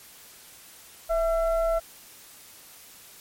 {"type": "tone with frequency modulation", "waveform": "sine", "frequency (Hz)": 659.3, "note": "E5", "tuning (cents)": 0, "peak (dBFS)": -21, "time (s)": [1.09, 1.8], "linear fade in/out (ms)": 20, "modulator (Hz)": 690, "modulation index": 0.58, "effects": ["white hiss -49 dBFS RMS until 3.2 s", "MP3 64 kbps"]}